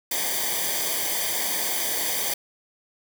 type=noise with comb filter; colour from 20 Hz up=white; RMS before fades=-26 dBFS; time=0.11-2.34 s; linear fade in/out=5 ms; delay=0.74 ms; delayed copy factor=-0.85; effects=none